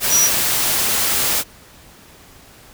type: tone in noise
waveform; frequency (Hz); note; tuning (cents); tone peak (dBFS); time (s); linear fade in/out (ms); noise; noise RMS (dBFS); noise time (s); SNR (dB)
sine; 5820; F#8; -29; -12; 0.09-0.3; 50; white; -18; 0-1.44; +3
effects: pink hiss -45 dBFS RMS until 2.73 s